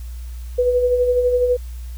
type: tone with tremolo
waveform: sine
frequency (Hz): 493.9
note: B4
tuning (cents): 0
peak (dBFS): -12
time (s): 0.58-1.57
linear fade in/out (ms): 10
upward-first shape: sine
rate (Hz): 12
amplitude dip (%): 45
effects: added 60 Hz sine -28 dBFS peak until 1.97 s + white hiss -49 dBFS RMS until 1.97 s